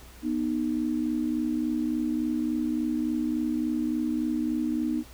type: tone pair together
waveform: sine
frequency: 244.3 / 307.8 Hz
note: B3 / D#4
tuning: -19 / -19 cents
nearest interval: major third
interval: 400 cents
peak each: -28 / -27 dBFS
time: 0.22-5.04 s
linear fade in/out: 50 ms
effects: added 60 Hz sine -49 dBFS peak until 5.13 s + pink hiss -51 dBFS RMS until 5.13 s